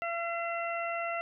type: harmonic tone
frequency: 679 Hz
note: F5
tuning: 49 cents flat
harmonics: 1 / 2 / 3 / 4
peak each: -34 / -37 / -39 / -40 dBFS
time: 0.02-1.21 s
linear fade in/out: 0 ms
effects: none